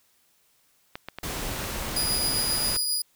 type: clicks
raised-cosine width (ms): 0.3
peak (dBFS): -18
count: 5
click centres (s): 0.955 / 1.086 / 1.186 / 1.641 / 1.825
type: noise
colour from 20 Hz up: pink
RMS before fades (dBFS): -32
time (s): 1.23-2.77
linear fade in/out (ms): 5
type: tone with tremolo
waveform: 20% pulse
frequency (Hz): 4914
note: D#8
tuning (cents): -22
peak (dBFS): -17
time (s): 1.96-3.02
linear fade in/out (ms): 5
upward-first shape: triangle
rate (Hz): 7.5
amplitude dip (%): 30
effects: white hiss -65 dBFS RMS until 3.15 s